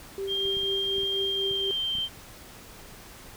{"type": "tone with tremolo", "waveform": "sine", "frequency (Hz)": 391.4, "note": "G4", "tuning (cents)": -3, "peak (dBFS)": -28, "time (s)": [0.18, 1.71], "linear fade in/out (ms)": 0, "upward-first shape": "triangle", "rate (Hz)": 4.1, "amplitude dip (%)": 60}
{"type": "tone with pitch glide", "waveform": "sine", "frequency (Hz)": [3200, 3134], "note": ["G7", "G7"], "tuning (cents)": [35, -1], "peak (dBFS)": -26, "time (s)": [0.27, 2.09], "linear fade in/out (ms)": 50, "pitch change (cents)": -36, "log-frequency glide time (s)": [1.3, 1.97]}
{"type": "clicks", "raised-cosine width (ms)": 5, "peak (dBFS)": -32, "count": 8, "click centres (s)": [0.454, 0.57, 0.634, 0.983, 1.034, 1.512, 1.953, 1.985]}
{"effects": ["pink hiss -47 dBFS RMS until 3.36 s"]}